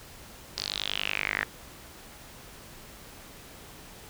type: tone with band-pass filter sweep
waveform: sawtooth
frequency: 50.6 Hz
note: G#1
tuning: 44 cents flat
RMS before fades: -32 dBFS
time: 0.57-1.44 s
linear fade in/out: 5 ms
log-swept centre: 4800 to 1800 Hz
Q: 5.4
effects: pink hiss -48 dBFS RMS until 4.09 s